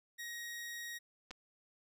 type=tone; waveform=sawtooth; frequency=1886 Hz; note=A#6; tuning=20 cents sharp; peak=-39 dBFS; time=0.18-0.99 s; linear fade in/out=20 ms
type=clicks; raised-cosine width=0.2 ms; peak=-30 dBFS; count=2; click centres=1.308 / 1.312 s
effects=none